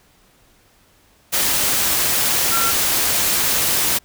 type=tone in noise; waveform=sine; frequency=1363 Hz; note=F6; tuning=43 cents flat; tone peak=-21 dBFS; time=2.51-2.72 s; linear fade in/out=20 ms; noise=white; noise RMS=-18 dBFS; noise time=1.32-3.99 s; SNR=-6 dB; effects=pink hiss -55 dBFS RMS until 4.04 s